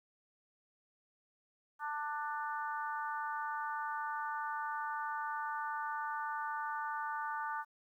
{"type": "harmonic tone", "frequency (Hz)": 296.4, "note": "D4", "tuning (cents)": 16, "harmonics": [3, 4, 5, 6], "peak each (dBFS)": [-39, -41, -42, -51], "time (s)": [1.79, 7.65], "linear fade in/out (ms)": 50, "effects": ["12-bit"]}